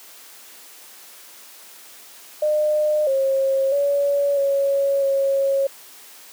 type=tone with pitch steps; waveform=sine; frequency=606 / 539 / 567 / 555 / 548 Hz; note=D#5 / C#5 / C#5 / C#5 / C#5; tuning=-46 / -49 / +39 / +2 / -20 cents; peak=-16 dBFS; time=2.42-5.67 s; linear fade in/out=5 ms; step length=650 ms; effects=white hiss -44 dBFS RMS until 6.32 s + high-pass 300 Hz 12 dB/octave